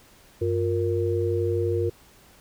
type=tone cluster; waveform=sine; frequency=95.7 / 353.6 / 465.5 Hz; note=G2 / F4 / A#4; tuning=-41 / +22 / -2 cents; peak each=-26 dBFS; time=0.41-1.9 s; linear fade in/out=10 ms; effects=pink hiss -54 dBFS RMS until 2.4 s